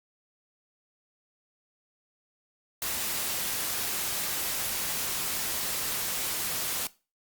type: noise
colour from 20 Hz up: white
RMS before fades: -31 dBFS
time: 2.82-6.87 s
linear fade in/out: 2 ms
effects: noise-tail reverb RT60 0.3 s tail -19 dB re dry + Opus 48 kbps